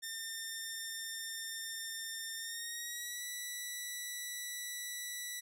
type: tone with pitch glide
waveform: 10% pulse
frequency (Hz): 1807 to 1959.2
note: A6 to B6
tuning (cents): +46 to -14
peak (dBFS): -31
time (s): 0.02-5.41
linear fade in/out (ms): 20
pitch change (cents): +140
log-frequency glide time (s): 2.36-3.24
effects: none